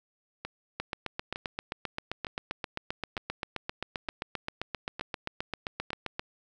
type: two click trains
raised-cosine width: 0.3 ms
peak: -20 / -16 dBFS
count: 7 / 42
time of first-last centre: 0.45-5.905 / 0.8-6.195 s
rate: 1.1 / 7.6 Hz
effects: none